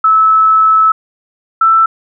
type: tone pair in turn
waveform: sine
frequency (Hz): 1303 / 1328.1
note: E6 / E6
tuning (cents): -20 / +13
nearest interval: unison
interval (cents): 33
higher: second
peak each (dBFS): -5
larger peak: neither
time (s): 0.04-0.92 / 1.61-1.86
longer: first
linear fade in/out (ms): 5
effects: none